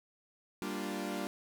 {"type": "chord", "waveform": "sawtooth", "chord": "G minor seventh", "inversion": "none", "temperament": "equal", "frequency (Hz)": [196, 233.1, 293.7, 349.2], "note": ["G3", "Bb3", "D4", "F4"], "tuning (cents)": [0, 0, 0, 0], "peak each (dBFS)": [-36, -39, -37, -38], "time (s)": [0.62, 1.27], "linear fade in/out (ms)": 0, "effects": []}